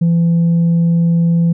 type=tone; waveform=sine; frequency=168.6 Hz; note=E3; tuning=39 cents sharp; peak=-7 dBFS; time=0.01-1.53 s; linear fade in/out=10 ms; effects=tanh soft clip ceiling -8 dBFS